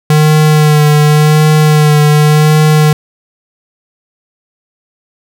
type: tone with vibrato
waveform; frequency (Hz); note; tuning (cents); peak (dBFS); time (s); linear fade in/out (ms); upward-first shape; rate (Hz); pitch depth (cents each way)
square; 151.7; D#3; -44; -5; 0.1-2.93; 2; sine; 0.89; 24
effects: none